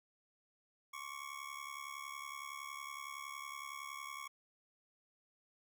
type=ring-modulated tone; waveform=25% pulse; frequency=1108.7 Hz; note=C#6; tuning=in tune; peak=-38 dBFS; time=0.93-4.28 s; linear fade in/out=10 ms; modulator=35.4 Hz; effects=none